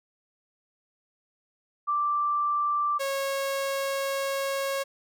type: tone pair in turn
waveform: sine / sawtooth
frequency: 1174.7 / 547.9 Hz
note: D6 / C#5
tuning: 0 / -20 cents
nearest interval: octave + minor second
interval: 1320 cents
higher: first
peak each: -23 dBFS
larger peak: neither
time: 1.87-2.99 / 2.99-4.84 s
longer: second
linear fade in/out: 20 ms
effects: none